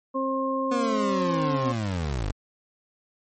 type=harmonic tone; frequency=266.4 Hz; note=C4; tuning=31 cents sharp; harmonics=1 / 2 / 4; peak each=-28 / -28 / -28 dBFS; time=0.14-1.73 s; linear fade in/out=20 ms
type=linear sweep; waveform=25% pulse; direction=down; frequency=246.9 to 43.65 Hz; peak=-22 dBFS; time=0.71-2.32 s; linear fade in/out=10 ms
effects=MP3 32 kbps